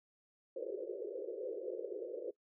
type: band-pass noise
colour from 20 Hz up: white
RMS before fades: -42 dBFS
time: 0.56-2.31 s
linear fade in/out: 5 ms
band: 350 to 550 Hz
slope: 96 dB/octave
effects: noise-tail reverb RT60 0.1 s tail -19 dB re dry